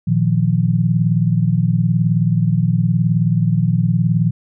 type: chord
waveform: sine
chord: Bb suspended fourth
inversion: none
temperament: equal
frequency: 116.54 / 155.56 / 174.61 Hz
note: Bb2 / Eb3 / F3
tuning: 0 / 0 / 0 cents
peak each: -17 dBFS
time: 0.07-4.31 s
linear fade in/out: 10 ms
effects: none